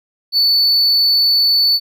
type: tone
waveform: triangle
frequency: 4478 Hz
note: C#8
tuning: 17 cents sharp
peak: -9 dBFS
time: 0.32-1.8 s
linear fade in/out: 50 ms
effects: none